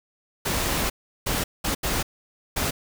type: noise bursts at uneven times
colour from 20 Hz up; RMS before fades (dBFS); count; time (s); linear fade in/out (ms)
pink; -25; 5; 0.45-0.9 / 1.26-1.44 / 1.64-1.75 / 1.83-2.03 / 2.56-2.71; 10
effects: none

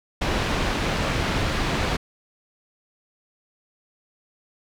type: low-pass noise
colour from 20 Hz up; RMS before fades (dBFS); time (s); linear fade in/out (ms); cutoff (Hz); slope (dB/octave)
pink; -24; 0.21-1.97; 10; 3900; 12
effects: none

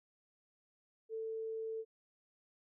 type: tone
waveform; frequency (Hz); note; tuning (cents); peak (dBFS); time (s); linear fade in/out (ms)
sine; 445; A4; +20; -38; 1.09-1.85; 50
effects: none

